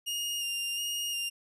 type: tone with vibrato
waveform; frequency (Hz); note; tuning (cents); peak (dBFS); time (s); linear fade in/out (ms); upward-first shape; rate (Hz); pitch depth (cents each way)
sawtooth; 2825; F7; +19; -28; 0.06-1.3; 20; square; 1.4; 18
effects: resampled to 32000 Hz